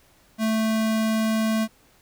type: tone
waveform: square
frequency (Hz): 220.4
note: A3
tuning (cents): +3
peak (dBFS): -21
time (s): 0.38-1.68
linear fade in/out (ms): 50
effects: pink hiss -58 dBFS RMS until 2.01 s